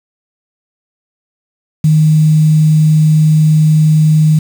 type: tone with quantisation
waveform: sine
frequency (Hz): 155.2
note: D#3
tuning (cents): -4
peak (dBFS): -5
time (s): 1.84-4.39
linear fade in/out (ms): 5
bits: 5
effects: none